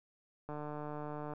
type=click train; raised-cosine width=1 ms; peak=-29 dBFS; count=127; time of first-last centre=0.49-1.336 s; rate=149 Hz; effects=none